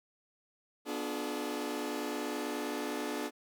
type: chord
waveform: sawtooth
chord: B diminished seventh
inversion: none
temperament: just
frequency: 246.9 / 296.3 / 355.6 / 426.7 Hz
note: B3 / D4 / F4 / Ab4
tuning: 0 / +15 / +31 / +47 cents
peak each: -37 / -34 / -39 / -36 dBFS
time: 0.85-3.31 s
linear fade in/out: 50 ms
effects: none